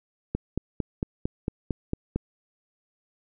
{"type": "click train", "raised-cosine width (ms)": 3, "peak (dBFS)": -13, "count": 9, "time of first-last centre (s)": [0.35, 2.16], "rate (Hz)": 4.42, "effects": []}